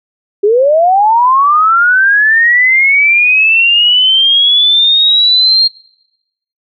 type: linear sweep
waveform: sine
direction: up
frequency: 392 to 4237 Hz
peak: -5 dBFS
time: 0.43-5.68 s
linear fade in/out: 10 ms
effects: noise-tail reverb RT60 0.9 s tail -25 dB re dry